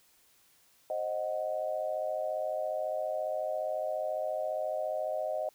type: chord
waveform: sine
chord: C diminished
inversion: none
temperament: equal with one note detuned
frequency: 527.8 / 622.3 / 740 Hz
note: C5 / Eb5 / Gb5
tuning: +15 / 0 / 0 cents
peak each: -38 / -32 / -38 dBFS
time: 0.9-5.49 s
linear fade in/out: 2 ms
effects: white hiss -65 dBFS RMS until 5.54 s